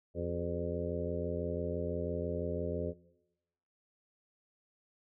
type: harmonic tone with a mistuned harmonic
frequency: 86 Hz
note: F2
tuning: 26 cents flat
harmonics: 1 / 2 / 3 / 4 / 5 / 6 / 7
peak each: -39 / -42 / -43 / -42 / -40 / -41 / -42 dBFS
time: 0.14-2.94 s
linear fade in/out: 50 ms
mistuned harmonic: 4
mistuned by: +76 cents
effects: noise-tail reverb RT60 0.9 s tail -19 dB re dry